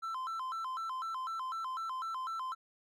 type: tone with vibrato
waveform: triangle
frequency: 1174.7 Hz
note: D6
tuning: in tune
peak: -34 dBFS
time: 0.02-2.55 s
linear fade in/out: 20 ms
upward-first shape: square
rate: 4 Hz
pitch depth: 220 cents each way
effects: none